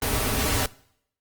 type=noise with comb filter; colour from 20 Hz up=pink; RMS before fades=-24 dBFS; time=0.02-0.66 s; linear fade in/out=2 ms; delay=5.7 ms; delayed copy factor=-0.65; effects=noise-tail reverb RT60 0.7 s tail -22 dB re dry + Opus 24 kbps